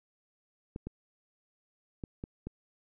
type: clicks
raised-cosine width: 3 ms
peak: -25 dBFS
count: 5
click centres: 0.761 / 0.87 / 2.038 / 2.239 / 2.47 s
effects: none